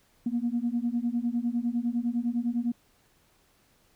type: beating tone pair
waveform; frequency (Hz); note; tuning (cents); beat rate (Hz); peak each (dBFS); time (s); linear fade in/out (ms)
sine; 233.1 / 243; A#3 / B3; 0 / -28; 9.9; -28; 0.26-2.72; 5
effects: tanh soft clip ceiling -19 dBFS + pink hiss -65 dBFS RMS until 3.95 s